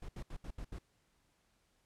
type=noise bursts; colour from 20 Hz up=brown; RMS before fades=-43 dBFS; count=6; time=0.02-0.787 s; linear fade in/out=5 ms; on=67 ms; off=73 ms; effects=pink hiss -75 dBFS RMS until 1.85 s + low-pass 11000 Hz 12 dB/octave